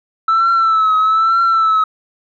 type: tone with vibrato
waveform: sine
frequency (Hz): 1317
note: E6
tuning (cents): -2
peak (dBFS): -8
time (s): 0.28-1.84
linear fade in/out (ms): 5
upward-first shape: triangle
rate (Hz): 1.1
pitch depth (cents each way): 63
effects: tanh soft clip ceiling -8 dBFS